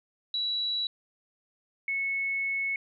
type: tone pair in turn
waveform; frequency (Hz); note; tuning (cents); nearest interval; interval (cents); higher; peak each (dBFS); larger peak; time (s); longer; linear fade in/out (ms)
sine; 3920 / 2200; B7 / C#7; -14 / -14; minor seventh; 1000; first; -27 / -27; neither; 0.34-0.87 / 1.88-2.76; second; 2
effects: none